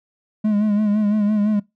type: tone with vibrato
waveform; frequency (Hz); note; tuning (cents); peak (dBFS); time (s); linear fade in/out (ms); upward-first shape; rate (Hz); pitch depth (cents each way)
triangle; 209.6; G#3; +16; -13; 0.44-1.6; 10; sine; 5.9; 50
effects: noise-tail reverb RT60 0.2 s tail -22 dB re dry